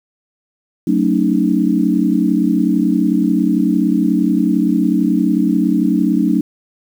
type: chord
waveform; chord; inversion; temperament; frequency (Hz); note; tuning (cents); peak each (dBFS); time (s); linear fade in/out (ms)
sine; D# half-diminished seventh; first; just; 186.68 / 224 / 280 / 311.1; F#3 / A3 / C#4 / D#4; +16 / +31 / +18 / 0; -17; 0.87-6.41; 5
effects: 7-bit